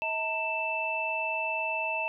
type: tone cluster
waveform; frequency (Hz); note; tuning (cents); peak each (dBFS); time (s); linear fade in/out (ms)
sine; 642 / 904 / 2648; E5 / A5 / E7; -46 / +47 / +7; -35 / -34 / -30; 0.02-2.08; 0
effects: none